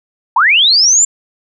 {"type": "linear sweep", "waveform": "sine", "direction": "up", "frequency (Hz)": [850, 7400], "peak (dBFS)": -6, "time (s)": [0.36, 1.05], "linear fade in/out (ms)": 5, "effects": []}